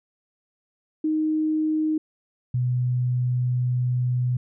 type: tone pair in turn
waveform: sine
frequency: 311.1 / 124.53 Hz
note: D#4 / B2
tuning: 0 / +15 cents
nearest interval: octave + major third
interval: 1585 cents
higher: first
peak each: -20 dBFS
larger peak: neither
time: 1.04-1.98 / 2.54-4.37 s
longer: second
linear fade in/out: 5 ms
effects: none